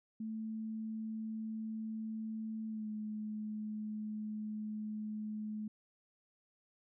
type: tone with pitch glide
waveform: sine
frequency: 220 to 213.7 Hz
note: A3 to G#3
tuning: 0 to +50 cents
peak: -38 dBFS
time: 0.2-5.68 s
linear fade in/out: 5 ms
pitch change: -50 cents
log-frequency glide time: 2.68-2.88 s
effects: none